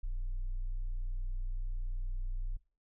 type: tone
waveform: sine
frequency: 30.58 Hz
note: B0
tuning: 16 cents flat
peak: -30 dBFS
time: 0.03-2.57 s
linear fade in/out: 10 ms
effects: noise-tail reverb RT60 0.4 s tail -25 dB re dry + tanh soft clip ceiling -32 dBFS